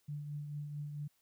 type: tone with tremolo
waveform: sine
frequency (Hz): 147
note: D3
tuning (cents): +2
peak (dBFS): -37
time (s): 0.08-1.08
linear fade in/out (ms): 10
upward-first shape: triangle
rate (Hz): 4.5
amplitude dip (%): 45
effects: white hiss -75 dBFS RMS until 1.21 s